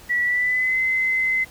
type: tone with pitch glide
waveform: sine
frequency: 1944 to 2052 Hz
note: B6 to C7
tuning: -28 to -34 cents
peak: -18 dBFS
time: 0.09-1.45 s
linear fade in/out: 20 ms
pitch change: +94 cents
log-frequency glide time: 0.22-0.79 s
effects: pink hiss -46 dBFS RMS until 1.5 s